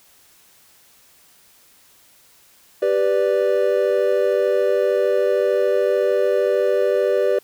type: chord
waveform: triangle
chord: G major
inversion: none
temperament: equal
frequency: 392 / 493.9 / 587.3 Hz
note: G4 / B4 / D5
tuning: 0 / 0 / 0 cents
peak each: -18 dBFS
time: 2.82-7.39 s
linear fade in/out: 5 ms
effects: white hiss -53 dBFS RMS until 7.43 s